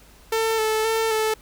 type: tone with vibrato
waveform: sawtooth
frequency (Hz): 442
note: A4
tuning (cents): +8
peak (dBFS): -16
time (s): 0.32-1.34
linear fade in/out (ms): 5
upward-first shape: square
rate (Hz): 1.9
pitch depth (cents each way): 21
effects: added 50 Hz sine -51 dBFS peak until 1.41 s + pink hiss -52 dBFS RMS until 1.41 s